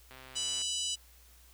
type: click train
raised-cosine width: 0.3 ms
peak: -34 dBFS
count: 67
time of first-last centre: 0.11-0.618 s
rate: 130 Hz
type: harmonic tone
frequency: 987.8 Hz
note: B5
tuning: in tune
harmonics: 3 / 4 / 5 / 6 / 7 / 8 / 9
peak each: -35 / -41 / -42 / -41 / -42 / -40 / -43 dBFS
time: 0.35-0.96 s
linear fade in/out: 20 ms
effects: added 60 Hz sine -58 dBFS peak until 1.53 s + white hiss -61 dBFS RMS until 1.53 s